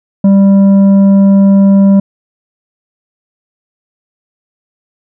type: tone with tanh clipping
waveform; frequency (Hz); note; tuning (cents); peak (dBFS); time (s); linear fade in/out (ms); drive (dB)
sine; 196.7; G3; +6; -4; 0.24-2; 5; 7
effects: none